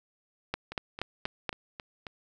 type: two click trains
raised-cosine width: 0.3 ms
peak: -14 / -23 dBFS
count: 5 / 6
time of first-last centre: 0.54-1.492 / 0.72-2.068 s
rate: 4.2 / 3.71 Hz
effects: none